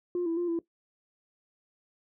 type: tone with pitch steps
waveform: sine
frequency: 353.3 / 331.6 / 349.3 / 335.3 Hz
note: F4 / E4 / F4 / E4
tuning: +20 / +10 / 0 / +30 cents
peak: -25 dBFS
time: 0.15-0.59 s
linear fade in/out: 2 ms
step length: 110 ms
effects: noise-tail reverb RT60 0.1 s tail -17 dB re dry + tanh soft clip ceiling -24 dBFS